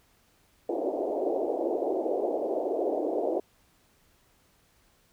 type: band-pass noise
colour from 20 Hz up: pink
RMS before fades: -29 dBFS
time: 0.69-3.4 s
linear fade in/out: 5 ms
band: 310 to 710 Hz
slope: 48 dB/octave
effects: pink hiss -65 dBFS RMS until 5.12 s